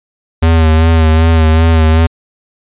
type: tone with vibrato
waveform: square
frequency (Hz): 80.6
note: E2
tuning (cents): -38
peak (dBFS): -6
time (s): 0.42-2.07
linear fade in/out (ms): 10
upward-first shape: sine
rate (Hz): 2.6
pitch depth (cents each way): 38
effects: resampled to 8000 Hz